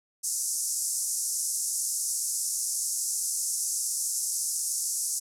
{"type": "band-pass noise", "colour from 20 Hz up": "white", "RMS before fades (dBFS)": -30, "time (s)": [0.23, 5.2], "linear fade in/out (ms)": 20, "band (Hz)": [5500, 11000], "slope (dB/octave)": 48, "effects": []}